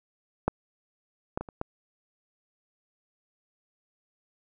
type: clicks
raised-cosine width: 1 ms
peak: -9 / -15 / -20 / -28 / -16 dBFS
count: 5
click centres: 0.48 / 1.375 / 1.41 / 1.488 / 1.614 s
effects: none